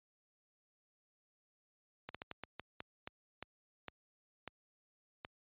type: slowing click train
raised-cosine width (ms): 0.3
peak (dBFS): -27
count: 12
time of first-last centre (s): 2.09-5.249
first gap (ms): 56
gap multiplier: 1.3
effects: high-pass 60 Hz 12 dB/octave + resampled to 8000 Hz